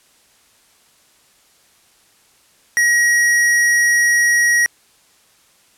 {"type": "tone", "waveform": "square", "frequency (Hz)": 1900, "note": "A#6", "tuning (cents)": 33, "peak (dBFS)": -12, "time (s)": [2.77, 4.66], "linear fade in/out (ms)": 0, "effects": ["white hiss -54 dBFS RMS until 5.77 s", "low-pass 11000 Hz 12 dB/octave"]}